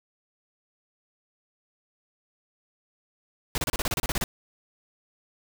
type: noise bursts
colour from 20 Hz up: pink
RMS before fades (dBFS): -27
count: 12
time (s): 3.55-4.24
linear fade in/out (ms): 2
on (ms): 30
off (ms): 30
effects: none